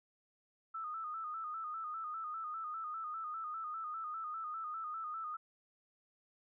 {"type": "tone with vibrato", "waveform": "sine", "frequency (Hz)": 1276, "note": "D#6", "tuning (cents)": 43, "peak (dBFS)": -39, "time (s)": [0.74, 5.37], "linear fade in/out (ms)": 10, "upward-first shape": "square", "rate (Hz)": 5, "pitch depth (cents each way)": 59, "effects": []}